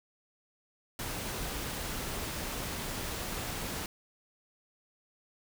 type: noise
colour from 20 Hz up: pink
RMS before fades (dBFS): -37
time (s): 0.99-3.86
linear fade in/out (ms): 2
effects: none